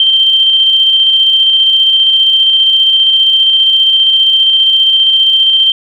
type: tone with tremolo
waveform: sine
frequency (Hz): 3136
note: G7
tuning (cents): 0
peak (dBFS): -4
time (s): 0-5.72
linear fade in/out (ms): 2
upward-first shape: square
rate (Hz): 15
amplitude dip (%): 25
effects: none

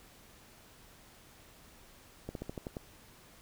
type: slowing click train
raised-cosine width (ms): 2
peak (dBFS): -25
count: 7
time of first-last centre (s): 2.29-2.768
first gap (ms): 62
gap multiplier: 1.1
effects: pink hiss -58 dBFS RMS until 3.41 s

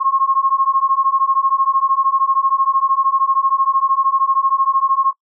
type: beating tone pair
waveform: sine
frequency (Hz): 1072 / 1085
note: C6 / C#6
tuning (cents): +42 / -37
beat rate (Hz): 13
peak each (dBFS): -16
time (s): 0-5.13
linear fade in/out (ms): 20
effects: noise-tail reverb RT60 0.1 s tail -21 dB re dry

